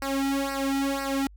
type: tone with flanger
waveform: sawtooth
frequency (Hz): 274.1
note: C#4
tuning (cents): -19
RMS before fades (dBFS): -27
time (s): 0.02-1.27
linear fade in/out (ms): 2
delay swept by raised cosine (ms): 0.29 to 1.89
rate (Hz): 2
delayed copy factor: -1
effects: added 50 Hz sine -46 dBFS peak until 1.36 s